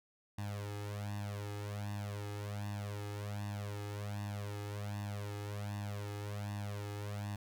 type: tone with flanger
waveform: sawtooth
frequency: 102.7 Hz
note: G#2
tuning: 19 cents flat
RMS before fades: -41 dBFS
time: 0.38-7.36 s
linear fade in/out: 5 ms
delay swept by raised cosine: 1.1 to 2.4 ms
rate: 1.3 Hz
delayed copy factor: +1
effects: none